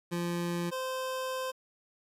25% pulse tone pair in turn, 173 / 518.4 Hz, F3 / C5, -16 / -16 cents, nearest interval octave + perfect fifth, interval 1900 cents, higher second, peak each -27 / -29 dBFS, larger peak first, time 0.11-0.71 / 0.71-1.52 s, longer second, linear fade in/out 20 ms, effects resampled to 32000 Hz + 10-bit

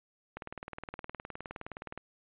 click train, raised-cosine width 0.5 ms, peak -25 dBFS, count 32, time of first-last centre 0.37-1.976 s, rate 19.3 Hz, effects resampled to 8000 Hz

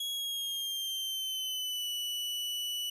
40% pulse tone with pitch glide, 3322 to 2960 Hz, G#7 to F#7, 0 to 0 cents, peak -32 dBFS, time 0-2.9 s, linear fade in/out 5 ms, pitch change -200 cents, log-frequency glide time 0.12-1.88 s, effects none

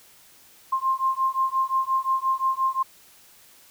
sine beating tone pair, 1055 / 1060.7 Hz, C6 / C6, +14 / +23 cents, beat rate 5.7 Hz, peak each -24 dBFS, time 0.72-2.83 s, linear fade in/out 10 ms, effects white hiss -53 dBFS RMS until 3.7 s

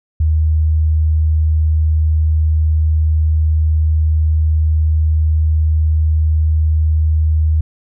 sine tone, 78.1 Hz, D#2, 7 cents sharp, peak -10 dBFS, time 0.2-7.61 s, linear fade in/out 5 ms, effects none

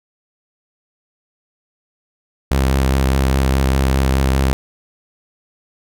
sawtooth tone with vibrato, 66.6 Hz, C2, 31 cents sharp, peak -9 dBFS, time 2.51-4.53 s, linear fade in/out 0 ms, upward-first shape sine, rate 4.9 Hz, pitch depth 24 cents each way, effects none

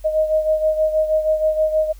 sine beating tone pair, 622.3 / 628.6 Hz, D#5 / D#5, 0 / +18 cents, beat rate 6.3 Hz, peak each -16 / -22 dBFS, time 0.04-1.93 s, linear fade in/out 20 ms, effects added 45 Hz sine -37 dBFS peak until 1.99 s + white hiss -53 dBFS RMS until 1.99 s

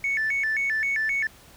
sine tone with vibrato, 1975.5 Hz, B6, in tune, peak -21 dBFS, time 0.04-1.27 s, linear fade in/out 2 ms, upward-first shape square, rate 3.8 Hz, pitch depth 200 cents each way, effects tanh soft clip ceiling -19 dBFS + pink hiss -51 dBFS RMS until 1.56 s

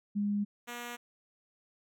sine / 5% pulse tone pair in turn, 204.7 / 240.3 Hz, G#3 / B3, -25 / -47 cents, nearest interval minor third, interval 278 cents, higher second, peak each -28 dBFS, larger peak neither, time 0.15-0.45 / 0.67-0.97 s, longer neither, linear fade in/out 20 ms, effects none

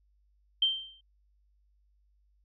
sine tone with exponential decay, 3136 Hz, G7, in tune, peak -20 dBFS, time 0.62-1.01 s, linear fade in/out 5 ms, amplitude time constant 84 ms, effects added 50 Hz sine -65 dBFS peak until 2.44 s

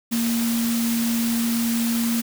sine tone in noise, 232.1 Hz, A#3, 7 cents flat, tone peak -20 dBFS, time 0.11-2.22 s, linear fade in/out 20 ms, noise white, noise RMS -29 dBFS, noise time 0.11-2.22 s, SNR +6 dB, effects none

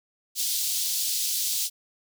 pink high-pass noise, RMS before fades -27 dBFS, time 0.35-1.7 s, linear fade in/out 50 ms, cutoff 3900 Hz, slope 24 dB/octave, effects none

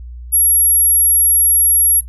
sine tone, 11260 Hz, F9, 13 cents sharp, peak -9 dBFS, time 0.32-2.01 s, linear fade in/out 20 ms, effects noise-tail reverb RT60 0.1 s tail -20 dB re dry + added 60 Hz sine -28 dBFS peak until 2.08 s

